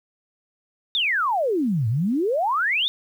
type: exponential two-way sweep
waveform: sine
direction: down then up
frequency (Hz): 3729 to 105 to 3729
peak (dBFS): -19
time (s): 0.95-2.88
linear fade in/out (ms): 0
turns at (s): 1.88
effects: 9-bit